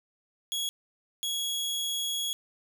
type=tone pair in turn; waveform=sawtooth; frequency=3334 / 3334 Hz; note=G#7 / G#7; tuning=+6 / +6 cents; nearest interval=unison; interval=0 cents; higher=neither; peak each=-26 dBFS; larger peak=neither; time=0.52-0.69 / 1.23-2.33 s; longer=second; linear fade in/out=0 ms; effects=none